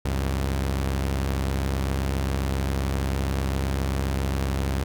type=tone pair together; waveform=sawtooth; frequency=67.3 / 95.18 Hz; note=C2 / F#2; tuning=+49 / +49 cents; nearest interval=tritone; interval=600 cents; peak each=-20 / -27 dBFS; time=0.05-4.84 s; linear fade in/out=5 ms; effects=none